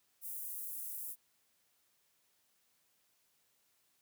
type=high-pass noise; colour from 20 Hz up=pink; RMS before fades=-43 dBFS; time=0.21-1.16 s; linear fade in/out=50 ms; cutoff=11000 Hz; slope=24 dB/octave; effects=white hiss -75 dBFS RMS until 4.01 s + high-pass 60 Hz 12 dB/octave